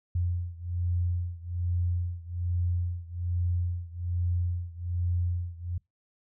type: beating tone pair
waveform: sine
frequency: 87.31 / 88.51 Hz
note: F2 / F2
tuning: 0 / +24 cents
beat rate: 1.2 Hz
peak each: -29 / -31 dBFS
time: 0.15-5.78 s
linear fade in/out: 5 ms
effects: noise-tail reverb RT60 0.2 s tail -26 dB re dry